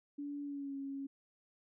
sine tone with pitch glide, 287.3 to 275.1 Hz, D4 to C#4, -38 to -13 cents, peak -39 dBFS, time 0.18-1.07 s, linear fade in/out 10 ms, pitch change -75 cents, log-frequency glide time 0.43-0.76 s, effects none

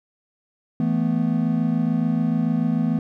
triangle chord, E suspended fourth, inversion none, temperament equal, 164.81 / 220 / 246.9 Hz, E3 / A3 / B3, 0 / 0 / 0 cents, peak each -21 dBFS, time 0.8-2.99 s, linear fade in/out 2 ms, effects none

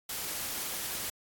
white noise, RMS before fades -36 dBFS, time 0.09-1.1 s, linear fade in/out 5 ms, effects AAC 64 kbps

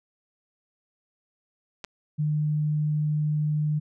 clicks, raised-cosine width 0.2 ms, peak -20 dBFS, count 2, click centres 1.842 / 1.847 s
sine tone, 151.1 Hz, D3, 50 cents sharp, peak -22 dBFS, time 2.18-3.8 s, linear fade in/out 20 ms
effects none

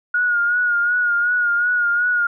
sine tone with vibrato, 1437 Hz, F6, 49 cents sharp, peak -15 dBFS, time 0.14-2.27 s, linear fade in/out 5 ms, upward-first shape sine, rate 2.7 Hz, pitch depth 41 cents each way, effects none

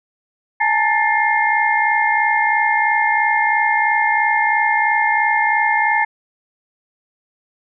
sine tone cluster, 844 / 907 / 1762 / 2123 Hz, G#5 / A#5 / A6 / C7, +28 / -48 / +2 / +25 cents, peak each -19 dBFS, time 0.6-6.05 s, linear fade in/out 10 ms, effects none

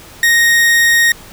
40% pulse tone, 1864.7 Hz, A#6, in tune, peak -7 dBFS, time 0.23-1.12 s, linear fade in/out 2 ms, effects pink hiss -37 dBFS RMS until 1.32 s

